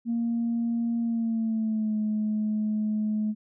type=tone with pitch glide; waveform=sine; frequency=233.1 to 213.8 Hz; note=A#3 to A3; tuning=0 to -49 cents; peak=-23 dBFS; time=0.05-3.35 s; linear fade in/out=50 ms; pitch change=-149 cents; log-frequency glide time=1-1.97 s; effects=tanh soft clip ceiling -20 dBFS